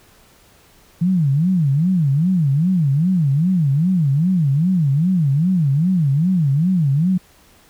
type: tone with vibrato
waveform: sine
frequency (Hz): 160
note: D#3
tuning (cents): +49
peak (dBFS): -13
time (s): 1.01-7.18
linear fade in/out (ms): 10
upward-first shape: sine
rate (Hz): 2.5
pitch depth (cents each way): 290
effects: pink hiss -51 dBFS RMS until 7.69 s

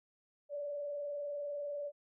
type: tone with vibrato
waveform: sine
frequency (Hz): 578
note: D5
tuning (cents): -28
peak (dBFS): -37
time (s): 0.49-1.92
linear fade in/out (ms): 50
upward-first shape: triangle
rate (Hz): 20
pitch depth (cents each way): 44
effects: none

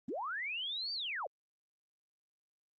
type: linear two-way sweep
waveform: sine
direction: up then down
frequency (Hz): 191.7 to 4699 to 457.5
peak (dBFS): -36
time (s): 0.08-1.27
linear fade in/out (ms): 5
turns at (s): 0.93
effects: Opus 24 kbps

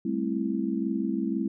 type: chord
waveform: sine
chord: A minor seventh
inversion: third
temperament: just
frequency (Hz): 198 / 220 / 264 / 330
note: G3 / A3 / C4 / E4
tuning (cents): +18 / 0 / +16 / +2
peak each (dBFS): -31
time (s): 0.05-1.48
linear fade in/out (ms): 5
effects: none

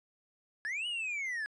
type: linear two-way sweep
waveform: triangle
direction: up then down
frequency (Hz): 1661.2 to 2960 to 1661.2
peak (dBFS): -32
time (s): 0.65-1.46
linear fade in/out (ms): 0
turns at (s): 0.87
effects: resampled to 22050 Hz

